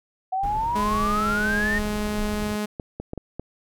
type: exponential sweep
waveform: sine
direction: up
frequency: 740 to 1864.7 Hz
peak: -22 dBFS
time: 0.32-1.79 s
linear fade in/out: 10 ms
type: noise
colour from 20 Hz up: brown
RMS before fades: -32 dBFS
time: 0.43-2.56 s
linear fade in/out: 5 ms
type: tone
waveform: sawtooth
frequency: 210 Hz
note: G#3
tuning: 19 cents sharp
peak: -21 dBFS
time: 0.75-2.66 s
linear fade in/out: 10 ms
type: clicks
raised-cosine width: 2 ms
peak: -18 dBFS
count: 5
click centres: 2.798 / 3 / 3.134 / 3.177 / 3.396 s
effects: none